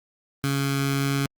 15% pulse tone with notch filter, 138.59 Hz, C#3, in tune, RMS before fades -24 dBFS, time 0.44-1.26 s, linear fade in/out 0 ms, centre 540 Hz, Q 0.81, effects Opus 32 kbps

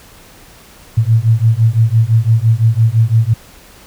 sine beating tone pair, 110.3 / 116.2 Hz, A2 / A#2, +5 / -5 cents, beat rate 5.9 Hz, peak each -11 dBFS, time 0.97-3.34 s, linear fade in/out 10 ms, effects pink hiss -41 dBFS RMS until 3.86 s

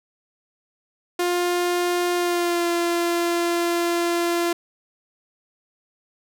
sawtooth tone with pitch glide, 352.8 to 343.4 Hz, F4 to F4, +18 to -29 cents, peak -16 dBFS, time 1.19-4.53 s, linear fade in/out 5 ms, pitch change -47 cents, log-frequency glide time 2.15-2.68 s, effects none

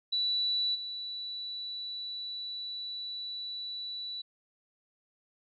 sine tone with level steps, 3950 Hz, B7, in tune, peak -27 / -36 dBFS, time 0.12-4.22 s, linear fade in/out 10 ms, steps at 0.74 s, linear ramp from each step 20 ms, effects none

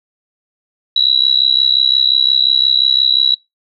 sine tone with amplitude modulation, 3901 Hz, B7, 22 cents flat, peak -5 dBFS, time 0.96-3.35 s, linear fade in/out 5 ms, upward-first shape sine, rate 65.7 Hz, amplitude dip 95%, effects noise-tail reverb RT60 0.2 s tail -24 dB re dry

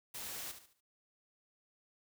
white noise with echo, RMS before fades -44 dBFS, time 0.14-0.52 s, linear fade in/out 10 ms, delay 72 ms, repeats 4, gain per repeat -9 dB, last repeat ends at 0.808 s, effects none

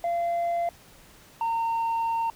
sine tone pair in turn, 687 / 915.2 Hz, F5 / A#5, -29 / -32 cents, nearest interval perfect fourth, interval 497 cents, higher second, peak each -21 / -21 dBFS, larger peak neither, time 0.04-0.69 / 1.41-2.3 s, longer second, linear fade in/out 2 ms, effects tanh soft clip ceiling -23 dBFS + pink hiss -53 dBFS RMS until 2.35 s

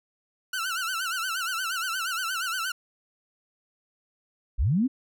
sawtooth tone with vibrato, 1423 Hz, F6, 32 cents sharp, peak -24 dBFS, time 0.53-2.72 s, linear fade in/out 5 ms, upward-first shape sine, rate 8.5 Hz, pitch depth 140 cents each way
sine linear sweep, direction up, 37.45 to 277.2 Hz, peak -20 dBFS, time 4.58-4.88 s, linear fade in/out 20 ms
effects none

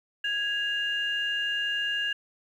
sine tone pair together, 1655.6 / 2814 Hz, G#6 / F7, -6 / +12 cents, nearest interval major sixth, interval 918 cents, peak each -28 dBFS, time 0.24-2.13 s, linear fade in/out 5 ms, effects tanh soft clip ceiling -19 dBFS + 10-bit

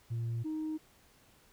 sine tone pair in turn, 116.1 / 311.8 Hz, A#2 / D#4, -7 / +4 cents, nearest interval octave + perfect fourth, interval 1711 cents, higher second, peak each -30 / -32 dBFS, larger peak first, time 0.1-0.44 / 0.44-0.78 s, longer neither, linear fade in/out 20 ms, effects tanh soft clip ceiling -31 dBFS + pink hiss -64 dBFS RMS until 1.52 s

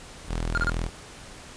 sawtooth tone, 41.2 Hz, E1, in tune, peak -22 dBFS, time 0.27-0.9 s, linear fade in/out 50 ms
triangle tone bursts, 1409 Hz, F6, 15 cents sharp, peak -20 dBFS, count 3, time 0.55-0.697 s, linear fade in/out 0 ms, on 27 ms, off 33 ms
effects pink hiss -44 dBFS RMS until 1.56 s + resampled to 22050 Hz

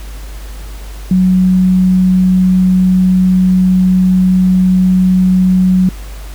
sine tone, 184.8 Hz, F#3, 2 cents flat, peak -6 dBFS, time 1.11-5.89 s, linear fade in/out 2 ms, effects added 50 Hz sine -24 dBFS peak until 6.34 s + pink hiss -36 dBFS RMS until 6.34 s

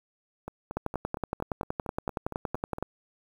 two click trains, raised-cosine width 1 ms, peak -22 / -15 dBFS, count 11 / 23, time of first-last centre 0.48-2.784 / 0.77-2.826 s, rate 4.34 / 10.7 Hz, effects 8-bit

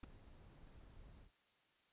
brown noise with ADSR envelope, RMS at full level -42 dBFS, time 0.03-1.31 s, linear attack 7 ms, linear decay 10 ms, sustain -18 dB, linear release 110 ms, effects white hiss -75 dBFS RMS until 1.92 s + resampled to 8000 Hz

